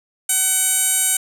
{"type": "tone with band-pass filter", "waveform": "15% pulse", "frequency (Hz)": 754, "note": "F#5", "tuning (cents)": 32, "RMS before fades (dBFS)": -18, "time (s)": [0.29, 1.17], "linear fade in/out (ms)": 5, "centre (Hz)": 9500, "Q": 6.2, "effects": []}